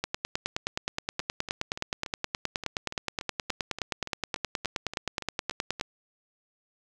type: two click trains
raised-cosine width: 0.2 ms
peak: -19 / -11 dBFS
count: 17 / 56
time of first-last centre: 1.2-5.798 / 0.04-5.811 s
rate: 3.48 / 9.53 Hz
effects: none